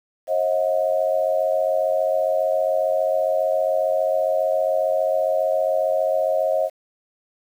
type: tone cluster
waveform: sine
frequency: 539 / 634 / 721 Hz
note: C#5 / D#5 / F#5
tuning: -49 / +32 / -45 cents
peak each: -22 / -20 / -27 dBFS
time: 0.27-6.7 s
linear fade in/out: 50 ms
effects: 8-bit